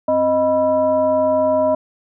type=tone with frequency modulation; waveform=sine; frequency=622.3 Hz; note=D#5; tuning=in tune; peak=-13 dBFS; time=0.08-1.75 s; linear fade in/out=5 ms; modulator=359 Hz; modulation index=0.67; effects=none